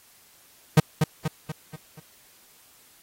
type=tone with echo; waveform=45% pulse; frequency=155.56 Hz; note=D#3; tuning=in tune; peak=-11 dBFS; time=0.77-0.8 s; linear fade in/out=5 ms; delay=240 ms; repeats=5; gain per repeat=-6 dB; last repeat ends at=2 s; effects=white hiss -56 dBFS RMS until 3.02 s + AAC 48 kbps